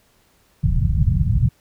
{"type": "low-pass noise", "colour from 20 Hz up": "white", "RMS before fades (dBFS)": -17, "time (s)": [0.63, 1.49], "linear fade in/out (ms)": 10, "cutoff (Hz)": 160, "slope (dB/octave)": 48, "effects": ["pink hiss -59 dBFS RMS until 1.6 s"]}